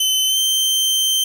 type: tone with pitch glide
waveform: sawtooth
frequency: 3052 to 3118 Hz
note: G7 to G7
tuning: -47 to -10 cents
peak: -12 dBFS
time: 0-1.24 s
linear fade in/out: 5 ms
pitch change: +37 cents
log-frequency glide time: 0.27-0.38 s
effects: none